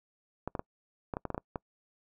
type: clicks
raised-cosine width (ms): 1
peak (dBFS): -20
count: 10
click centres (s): 0.476 / 0.552 / 0.594 / 1.138 / 1.169 / 1.253 / 1.303 / 1.346 / 1.379 / 1.558
effects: noise-tail reverb RT60 0.1 s tail -26 dB re dry